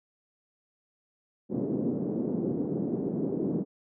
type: band-pass noise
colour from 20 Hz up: white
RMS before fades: -30 dBFS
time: 1.49-3.65 s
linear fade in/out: 50 ms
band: 160 to 370 Hz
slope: 24 dB/octave
effects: none